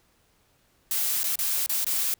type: noise with dropouts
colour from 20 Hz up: blue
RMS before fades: -26 dBFS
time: 0.91-2.14 s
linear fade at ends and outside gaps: 1 ms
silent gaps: 1.232-1.241 / 1.356-1.389 / 1.662-1.694 / 1.845-1.866 s
effects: pink hiss -65 dBFS RMS until 2.19 s